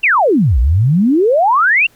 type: exponential two-way sweep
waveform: sine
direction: down then up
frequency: 2845 to 55.7 to 2845 Hz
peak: -8 dBFS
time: 0.03-1.87 s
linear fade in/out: 10 ms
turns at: 0.59 s
effects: pink hiss -51 dBFS RMS until 1.95 s